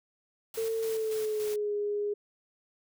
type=noise with tremolo; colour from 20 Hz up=white; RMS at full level=-43 dBFS; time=0.54-1.56 s; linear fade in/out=2 ms; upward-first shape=square; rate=3.5 Hz; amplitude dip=50%
type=tone with pitch glide; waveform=sine; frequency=450 to 412.7 Hz; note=A4 to G#4; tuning=+39 to -11 cents; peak=-28 dBFS; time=0.57-2.14 s; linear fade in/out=10 ms; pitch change=-150 cents; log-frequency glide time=0.79-1.74 s
effects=none